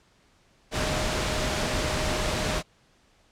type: tone in noise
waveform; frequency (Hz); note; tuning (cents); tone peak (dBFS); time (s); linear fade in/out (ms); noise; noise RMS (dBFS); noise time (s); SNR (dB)
sine; 617; D#5; -15; -34; 0.71-2.63; 50; pink; -27; 0.71-2.63; -10
effects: pink hiss -62 dBFS RMS until 3.31 s + low-pass 7000 Hz 12 dB/octave